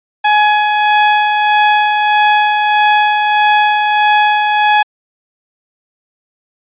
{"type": "tone with tremolo", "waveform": "sawtooth", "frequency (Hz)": 841, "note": "G#5", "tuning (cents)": 22, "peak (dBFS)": -3, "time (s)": [0.24, 4.83], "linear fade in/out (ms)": 10, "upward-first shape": "sine", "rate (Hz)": 1.6, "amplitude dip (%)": 35, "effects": ["resampled to 8000 Hz"]}